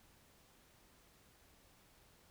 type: silence
effects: pink hiss -67 dBFS RMS until 2.3 s